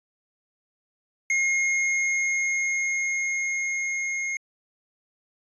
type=tone with level ramp; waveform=square; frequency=2145 Hz; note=C7; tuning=42 cents sharp; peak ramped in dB=-21 to -27 dBFS; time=1.3-4.37 s; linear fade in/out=2 ms; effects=resampled to 22050 Hz